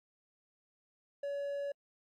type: tone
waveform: triangle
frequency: 566 Hz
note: C#5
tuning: 36 cents sharp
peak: -33 dBFS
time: 1.23-1.72 s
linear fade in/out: 5 ms
effects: AAC 64 kbps